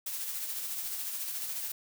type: noise with tremolo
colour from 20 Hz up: blue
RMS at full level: -35 dBFS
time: 0.06-1.72 s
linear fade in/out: 5 ms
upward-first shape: sine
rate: 14 Hz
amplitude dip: 35%
effects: none